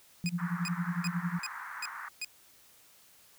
sine tone with tremolo, 174.3 Hz, F3, 3 cents flat, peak -27 dBFS, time 0.24-1.39 s, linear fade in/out 0 ms, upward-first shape sine, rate 11 Hz, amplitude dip 90%
20% pulse tone bursts, 2489 Hz, D#7, in tune, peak -29 dBFS, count 6, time 0.26-2.246 s, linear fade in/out 0 ms, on 31 ms, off 360 ms
white band-pass noise, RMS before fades -42 dBFS, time 0.38-2.09 s, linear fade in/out 10 ms, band 940 to 1800 Hz, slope 48 dB/octave
effects white hiss -60 dBFS RMS until 3.38 s

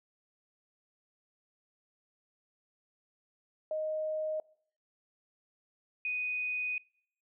sine tone pair in turn, 622.3 / 2489 Hz, D#5 / D#7, 0 / 0 cents, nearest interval 2 octaves, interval 2400 cents, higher second, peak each -31 / -31 dBFS, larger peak neither, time 3.71-4.4 / 6.05-6.78 s, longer second, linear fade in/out 2 ms, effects noise-tail reverb RT60 0.6 s tail -24 dB re dry

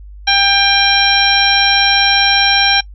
harmonic tone, 795 Hz, G5, 24 cents sharp, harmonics 1 / 2 / 3 / 4 / 5 / 7, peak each -16 / -16 / -16 / -16 / -16 / -16 dBFS, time 0.27-2.81 s, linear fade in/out 10 ms, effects noise-tail reverb RT60 0.1 s tail -24 dB re dry + added 50 Hz sine -31 dBFS peak until 2.94 s

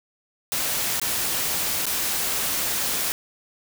white noise with dropouts, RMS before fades -25 dBFS, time 0.52-3.12 s, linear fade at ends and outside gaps 0 ms, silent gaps 0.998-1.016 / 1.855-1.866 s, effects none

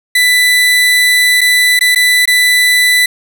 30% pulse tone with dropouts, 1988 Hz, B6, 11 cents sharp, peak -4 dBFS, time 0.15-3.06 s, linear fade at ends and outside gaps 5 ms, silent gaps 1.409-1.413 / 1.792-1.809 / 1.949-1.958 / 2.256-2.275 s, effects none

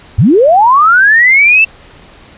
sine linear sweep, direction up, 77 to 2687 Hz, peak -3 dBFS, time 0.18-1.65 s, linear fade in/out 10 ms, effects pink hiss -38 dBFS RMS until 2.37 s + resampled to 8000 Hz

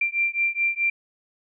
sine beating tone pair, 2363 / 2367.7 Hz, D7 / D7, +10 / +13 cents, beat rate 4.7 Hz, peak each -24 dBFS, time 0.01-0.9 s, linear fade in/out 5 ms, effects none

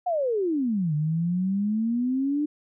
sine exponential two-way sweep, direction down then up, 743 to 147.6 to 302 Hz, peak -22 dBFS, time 0.06-2.46 s, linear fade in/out 10 ms, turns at 0.94 s, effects none

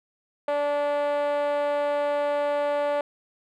5% pulse tone with band-pass filter, 290.1 Hz, D4, 21 cents flat, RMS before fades -25 dBFS, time 0.48-3.01 s, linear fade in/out 2 ms, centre 640 Hz, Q 5.7, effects none

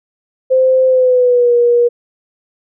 sine tone with pitch glide, 519 to 478.7 Hz, C5 to A#4, -14 to +46 cents, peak -7 dBFS, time 0.5-1.89 s, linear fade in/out 20 ms, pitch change -140 cents, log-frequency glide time 0.87-1.54 s, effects none

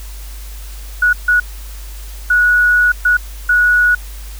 sine tone bursts at uneven times, 1463 Hz, F#6, 20 cents flat, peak -8 dBFS, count 5, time 1.02-1.13 / 1.28-1.4 / 2.3-2.92 / 3.05-3.17 / 3.49-3.95 s, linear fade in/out 5 ms, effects added 50 Hz sine -27 dBFS peak until 4.39 s + white hiss -38 dBFS RMS until 4.39 s

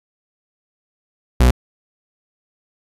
40% pulse tone, 61.9 Hz, B1, 5 cents sharp, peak -8 dBFS, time 1.4-1.51 s, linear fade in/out 5 ms, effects resampled to 32000 Hz

